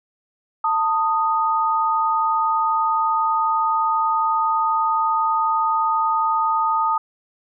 sine tone pair together, 892 / 1242.5 Hz, A5 / D#6, +23 / -3 cents, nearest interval tritone, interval 574 cents, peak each -20 / -19 dBFS, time 0.64-6.98 s, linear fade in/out 5 ms, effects none

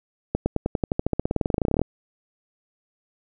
accelerating click train, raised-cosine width 2 ms, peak -8 dBFS, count 27, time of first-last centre 0.35-1.816 s, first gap 110 ms, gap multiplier 0.94, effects none

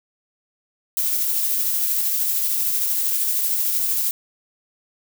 violet noise with tremolo, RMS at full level -20 dBFS, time 0.97-4.11 s, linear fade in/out 2 ms, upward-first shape triangle, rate 13 Hz, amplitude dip 30%, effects none

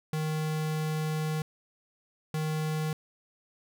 square tone bursts at uneven times, 155.56 Hz, D#3, in tune, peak -29 dBFS, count 2, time 0.13-1.42 / 2.34-2.93 s, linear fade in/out 2 ms, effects none

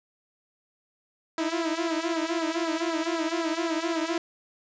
sawtooth tone with flanger, 328.8 Hz, E4, 4 cents flat, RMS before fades -28 dBFS, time 1.38-4.18 s, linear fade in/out 2 ms, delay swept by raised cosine 0.32 to 6.02 ms, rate 3.9 Hz, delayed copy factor -0.8, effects resampled to 16000 Hz + 10-bit

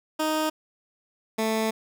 15% pulse tone pair in turn, 311.2 / 220.7 Hz, D#4 / A3, 0 / +5 cents, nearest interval tritone, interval 595 cents, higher first, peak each -17 dBFS, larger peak neither, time 0.19-0.5 / 1.38-1.71 s, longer second, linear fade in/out 10 ms, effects none

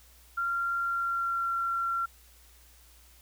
sine tone with pitch glide, 1382 to 1366.9 Hz, F6 to F6, -19 to -38 cents, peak -27 dBFS, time 0.37-2.06 s, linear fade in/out 10 ms, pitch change -19 cents, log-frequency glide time 0.81-1.53 s, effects added 60 Hz sine -57 dBFS peak until 3.21 s + white hiss -59 dBFS RMS until 3.21 s

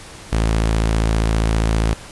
sawtooth tone, 55 Hz, A1, in tune, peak -11 dBFS, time 0.32-1.94 s, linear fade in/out 10 ms, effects pink hiss -38 dBFS RMS until 2.11 s + resampled to 24000 Hz

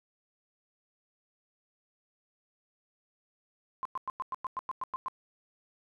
sine tone bursts, 1046.5 Hz, C6, in tune, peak -31 dBFS, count 11, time 3.83-5.083 s, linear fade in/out 0 ms, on 23 ms, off 100 ms, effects none

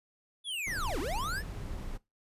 square linear two-way sweep, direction down then up, 3520 to 248.8 to 1824 Hz, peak -34 dBFS, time 0.44-1.43 s, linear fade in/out 50 ms, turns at 0.99 s
brown noise, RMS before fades -38 dBFS, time 0.66-1.98 s, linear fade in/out 20 ms
effects noise-tail reverb RT60 0.2 s tail -19 dB re dry + resampled to 32000 Hz

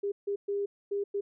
sine tone bursts at uneven times, 402.9 Hz, G4, 48 cents sharp, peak -28 dBFS, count 5, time 0.03-0.12 / 0.27-0.36 / 0.48-0.66 / 0.91-1.04 / 1.14-1.21 s, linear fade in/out 10 ms, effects none

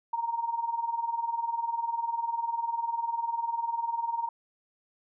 sine tone with tremolo, 930 Hz, A#5, 4 cents flat, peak -24 dBFS, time 0.13-4.29 s, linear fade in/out 5 ms, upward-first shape triangle, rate 20 Hz, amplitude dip 85%, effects none

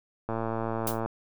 click train, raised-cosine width 1 ms, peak -17 dBFS, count 88, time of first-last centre 0.29-1.06 s, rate 113 Hz
blue noise with exponential decay, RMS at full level -27 dBFS, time 0.87-1 s, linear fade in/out 2 ms, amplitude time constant 28 ms
effects none

